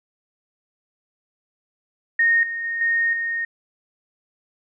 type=tone with level steps; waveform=sine; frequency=1850 Hz; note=A#6; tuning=14 cents flat; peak=-14 / -25 / -23 / -17 / -22 dBFS; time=2.19-3.45 s; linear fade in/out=5 ms; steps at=2.43 / 2.64 / 2.81 / 3.13 s; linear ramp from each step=2 ms; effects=none